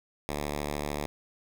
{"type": "tone", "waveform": "5% pulse", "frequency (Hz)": 73.42, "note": "D2", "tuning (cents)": 0, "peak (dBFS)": -20, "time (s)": [0.29, 1.06], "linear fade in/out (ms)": 0, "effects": []}